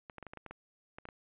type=clicks; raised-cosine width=0.5 ms; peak=-30 dBFS; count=11; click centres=0.098 / 0.183 / 0.227 / 0.267 / 0.335 / 0.373 / 0.463 / 0.51 / 0.985 / 1.054 / 1.088 s; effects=resampled to 8000 Hz